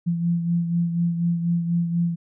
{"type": "beating tone pair", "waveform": "sine", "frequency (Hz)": [170.3, 174.4], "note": ["F3", "F3"], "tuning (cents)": [-43, -2], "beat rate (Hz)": 4.1, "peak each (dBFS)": [-20, -29], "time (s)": [0.06, 2.16], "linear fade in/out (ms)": 20, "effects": []}